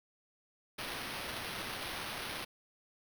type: noise with sample-and-hold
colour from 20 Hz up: white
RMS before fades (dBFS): -41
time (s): 0.78-2.45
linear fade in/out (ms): 10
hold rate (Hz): 7350
effects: none